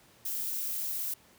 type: noise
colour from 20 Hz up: violet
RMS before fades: -34 dBFS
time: 0.25-1.14 s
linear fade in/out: 5 ms
effects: pink hiss -60 dBFS RMS until 1.38 s + high-pass 80 Hz 12 dB/octave